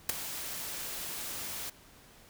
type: noise with ADSR envelope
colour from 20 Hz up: white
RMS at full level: -25 dBFS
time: 0.09-1.7 s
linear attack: 4 ms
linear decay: 12 ms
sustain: -14 dB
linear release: 7 ms
effects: pink hiss -57 dBFS RMS until 2.29 s